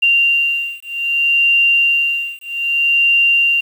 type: beating tone pair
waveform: sine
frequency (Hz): 2775 / 2775.63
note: F7 / F7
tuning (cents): -12 / -11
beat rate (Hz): 0.63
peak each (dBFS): -15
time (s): 0.02-3.61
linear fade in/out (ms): 10
effects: 7-bit